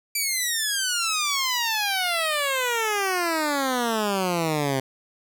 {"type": "exponential sweep", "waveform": "10% pulse", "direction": "down", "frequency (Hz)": [2349, 130.81], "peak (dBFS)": -14, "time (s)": [0.15, 4.8], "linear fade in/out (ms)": 5, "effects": []}